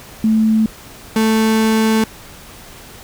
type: tone pair in turn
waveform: sine / 35% pulse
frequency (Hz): 219.6 / 220.6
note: A3 / A3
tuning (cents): -3 / +5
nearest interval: unison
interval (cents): 8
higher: second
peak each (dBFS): -10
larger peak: neither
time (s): 0.24-0.66 / 1.16-2.04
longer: second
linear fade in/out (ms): 2
effects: pink hiss -38 dBFS RMS until 3.03 s